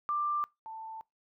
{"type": "tone pair in turn", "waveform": "sine", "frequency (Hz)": [1184, 887], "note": ["D6", "A5"], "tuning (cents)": [14, 14], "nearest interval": "perfect fourth", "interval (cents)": 500, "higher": "first", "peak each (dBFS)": [-28, -40], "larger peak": "first", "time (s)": [[0.09, 0.44], [0.66, 1.01]], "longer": "neither", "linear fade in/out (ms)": 0, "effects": ["noise-tail reverb RT60 0.2 s tail -23 dB re dry"]}